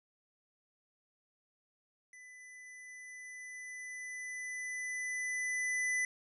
square tone with level ramp, 2000 Hz, B6, 21 cents sharp, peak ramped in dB -53 to -31 dBFS, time 2.13-6.05 s, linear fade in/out 2 ms, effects resampled to 24000 Hz + 12-bit

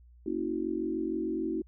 sine chord, F# dominant seventh, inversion first, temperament equal with one note detuned, 233.1 / 277.2 / 323.4 / 370 Hz, A#3 / C#4 / E4 / F#4, 0 / 0 / -33 / 0 cents, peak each -38 / -37 / -32 / -35 dBFS, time 0.26-1.62 s, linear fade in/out 5 ms, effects added 60 Hz sine -53 dBFS peak until 1.67 s

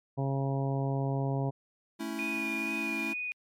harmonic tone, 136.6 Hz, C#3, 25 cents flat, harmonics 1 / 2 / 3 / 4 / 5 / 6 / 7, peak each -29 / -36 / -38 / -40 / -39 / -44 / -43 dBFS, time 0.17-1.51 s, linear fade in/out 20 ms
square chord, A major, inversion none, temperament equal with one note detuned, 220 / 278.6 / 329.6 Hz, A3 / C#4 / E4, 0 / +9 / 0 cents, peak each -39 / -40 / -38 dBFS, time 1.99-3.14 s, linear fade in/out 20 ms
sine tone with vibrato, 2455 Hz, D#7, 24 cents flat, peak -32 dBFS, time 2.19-3.32 s, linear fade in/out 0 ms, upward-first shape sine, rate 2.2 Hz, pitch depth 18 cents each way
effects MP3 64 kbps

